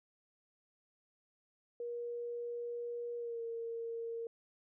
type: tone with pitch glide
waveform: sine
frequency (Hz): 476.2 to 461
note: A#4 to A#4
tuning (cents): +37 to -19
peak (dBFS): -38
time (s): 1.8-4.27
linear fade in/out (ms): 2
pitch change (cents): -56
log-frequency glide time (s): 3.17-3.42
effects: none